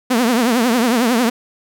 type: tone with vibrato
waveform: sawtooth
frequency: 238.6 Hz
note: A#3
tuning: 41 cents sharp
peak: -9 dBFS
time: 0.1-1.3 s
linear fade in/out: 10 ms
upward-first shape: triangle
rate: 11 Hz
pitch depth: 170 cents each way
effects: none